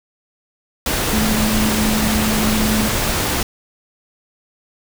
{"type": "tone in noise", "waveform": "sine", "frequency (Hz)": 215.8, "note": "A3", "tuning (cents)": -33, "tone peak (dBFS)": -17, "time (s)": [1.13, 2.88], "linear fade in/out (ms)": 2, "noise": "pink", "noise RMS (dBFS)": -19, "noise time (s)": [0.86, 3.43], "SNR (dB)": -1, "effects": []}